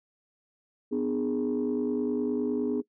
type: chord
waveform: sine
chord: G# diminished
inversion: first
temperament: just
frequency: 249.2 / 299 / 415.3 Hz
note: B3 / D4 / G#4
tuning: +16 / +31 / 0 cents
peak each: -28 / -30 / -29 dBFS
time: 0.91-2.82 s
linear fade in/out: 20 ms
effects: noise-tail reverb RT60 0.1 s tail -21 dB re dry + tanh soft clip ceiling -20 dBFS